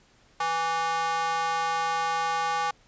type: tone with high-pass filter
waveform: square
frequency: 164.81 Hz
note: E3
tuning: in tune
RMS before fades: -27 dBFS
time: 0.4-2.71 s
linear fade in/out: 5 ms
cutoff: 950 Hz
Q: 5.3
effects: pink hiss -60 dBFS RMS until 2.87 s + resampled to 16000 Hz